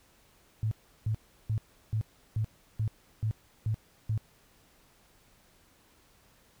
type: tone bursts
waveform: sine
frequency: 109 Hz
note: A2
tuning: 16 cents flat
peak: -26 dBFS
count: 9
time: 0.63-4.177 s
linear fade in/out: 0 ms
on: 83 ms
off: 350 ms
effects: pink hiss -63 dBFS RMS until 6.6 s